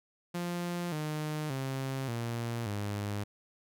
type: tone with pitch steps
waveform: sawtooth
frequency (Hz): 174.61 / 152.89 / 133.87 / 117.21 / 102.63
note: F3 / D#3 / C3 / A#2 / G#2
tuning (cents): 0 / -30 / +40 / +10 / -20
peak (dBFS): -29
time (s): 0.34-3.24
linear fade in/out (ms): 10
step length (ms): 580
effects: none